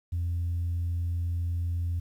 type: tone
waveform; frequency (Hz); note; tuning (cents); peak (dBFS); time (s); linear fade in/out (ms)
sine; 86; F2; -26; -25; 0.12-2; 10
effects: tanh soft clip ceiling -24 dBFS + 10-bit